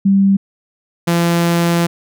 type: tone pair in turn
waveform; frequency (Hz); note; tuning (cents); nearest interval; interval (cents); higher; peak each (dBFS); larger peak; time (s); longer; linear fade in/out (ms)
sine / sawtooth; 196 / 170.52; G3 / F3; 0 / -41; major second; 241; first; -8; neither; 0.05-0.37 / 1.07-1.87; second; 10
effects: none